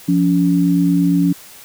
sine tone pair together, 174.61 / 283.1 Hz, F3 / C#4, 0 / +37 cents, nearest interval minor sixth, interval 837 cents, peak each -14 dBFS, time 0.08-1.33 s, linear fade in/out 10 ms, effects white hiss -40 dBFS RMS until 1.64 s

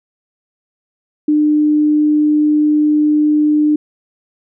sine tone, 300.8 Hz, D4, 42 cents sharp, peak -9 dBFS, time 1.28-3.76 s, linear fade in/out 5 ms, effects none

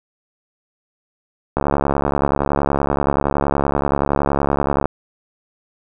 click train, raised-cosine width 1 ms, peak -3 dBFS, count 233, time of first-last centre 1.57-4.856 s, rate 70.6 Hz, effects none

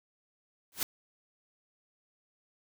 white noise with exponential growth, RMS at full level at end -26 dBFS, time 0.72-0.83 s, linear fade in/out 1 ms, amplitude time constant 22 ms, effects none

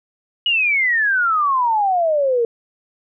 sine exponential sweep, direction down, 2930 to 454.6 Hz, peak -14 dBFS, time 0.46-2.45 s, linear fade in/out 2 ms, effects none

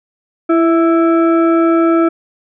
sine tone with frequency modulation, 333 Hz, E4, 18 cents sharp, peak -8 dBFS, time 0.49-2.09 s, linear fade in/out 10 ms, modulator 989 Hz, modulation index 0.73, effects none

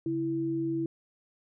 sine tone pair together, 140 / 329.7 Hz, C#3 / E4, +18 / 0 cents, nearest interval octave + minor third, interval 1482 cents, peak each -36 / -28 dBFS, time 0.06-0.86 s, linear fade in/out 2 ms, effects none

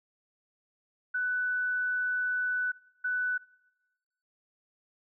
sine tone bursts at uneven times, 1492 Hz, F#6, 14 cents sharp, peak -27 dBFS, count 2, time 1.14-2.72 / 3.04-3.38 s, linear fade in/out 10 ms, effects noise-tail reverb RT60 1.0 s tail -22 dB re dry

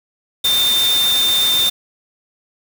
sine tone in noise, 3604 Hz, A7, 41 cents sharp, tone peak -13 dBFS, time 0.44-1.7 s, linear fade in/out 10 ms, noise white, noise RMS -22 dBFS, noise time 0.44-1.7 s, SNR +6 dB, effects none

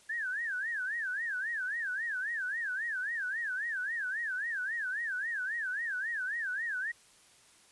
sine tone with vibrato, 1672 Hz, G#6, 11 cents sharp, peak -32 dBFS, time 0.09-6.92 s, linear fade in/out 10 ms, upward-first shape sine, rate 3.7 Hz, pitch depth 220 cents each way, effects white hiss -61 dBFS RMS until 7.71 s + resampled to 24000 Hz

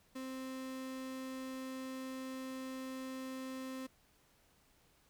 35% pulse tone, 261.6 Hz, C4, in tune, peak -40 dBFS, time 0.15-3.87 s, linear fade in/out 10 ms, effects pink hiss -70 dBFS RMS until 5.09 s

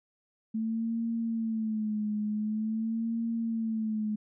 sine tone with vibrato, 220 Hz, A3, in tune, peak -28 dBFS, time 0.54-4.16 s, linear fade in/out 10 ms, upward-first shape sine, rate 0.46 Hz, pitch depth 75 cents each way, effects none

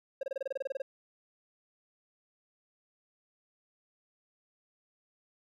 triangle tone bursts, 540 Hz, C#5, 45 cents flat, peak -29 dBFS, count 13, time 0.21-0.82 s, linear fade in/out 5 ms, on 22 ms, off 27 ms, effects none

